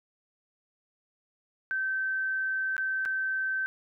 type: tone with dropouts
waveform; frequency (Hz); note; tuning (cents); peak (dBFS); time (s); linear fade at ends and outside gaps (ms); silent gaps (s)
sine; 1546; G6; -24; -27; 1.71-3.66; 0; 2.766-2.78 / 3.052-3.058
effects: none